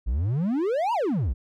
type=exponential two-way sweep; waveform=triangle; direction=up then down; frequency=51.1 to 987.8 to 51.1 Hz; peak=-20 dBFS; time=0.06-1.34 s; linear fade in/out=20 ms; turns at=0.93 s; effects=none